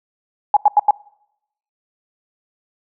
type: tone bursts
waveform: sine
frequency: 830.6 Hz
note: G#5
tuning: in tune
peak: -7 dBFS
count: 4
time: 0.54-0.909 s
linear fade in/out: 2 ms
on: 27 ms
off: 87 ms
effects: noise-tail reverb RT60 0.8 s tail -25 dB re dry